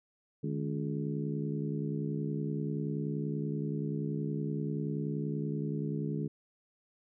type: harmonic tone with a mistuned harmonic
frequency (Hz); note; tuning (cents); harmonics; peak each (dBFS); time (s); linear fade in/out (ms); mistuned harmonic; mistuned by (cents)
70.5; C#2; +30; 2 / 3 / 4 / 5 / 6; -34 / -38 / -39 / -43 / -42; 0.43-6.28; 10; 2; +130
effects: none